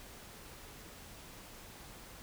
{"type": "silence", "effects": ["pink hiss -52 dBFS RMS until 2.22 s"]}